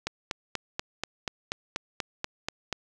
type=click train; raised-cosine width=0.2 ms; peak=-12 dBFS; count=12; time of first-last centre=0.07-2.727 s; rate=4.14 Hz; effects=none